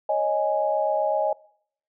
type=chord; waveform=sine; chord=C# suspended second; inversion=none; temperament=equal; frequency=554.4 / 622.3 / 830.6 Hz; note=C#5 / D#5 / G#5; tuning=0 / 0 / 0 cents; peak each=-27 / -23 / -25 dBFS; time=0.09-1.33 s; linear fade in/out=5 ms; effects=noise-tail reverb RT60 0.6 s tail -22 dB re dry